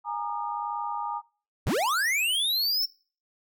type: chord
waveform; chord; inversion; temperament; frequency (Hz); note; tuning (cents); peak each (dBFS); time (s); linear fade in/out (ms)
sine; Ab suspended second; none; equal with one note detuned; 830.6 / 932.3 / 1218.2; Ab5 / Bb5 / Eb6; 0 / 0 / -37; -33 / -32 / -35; 0.04-1.22; 50
type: linear sweep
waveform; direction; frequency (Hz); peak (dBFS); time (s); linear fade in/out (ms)
square; up; 30.22 to 5440; -24; 1.66-2.86; 10
effects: noise-tail reverb RT60 0.4 s tail -23 dB re dry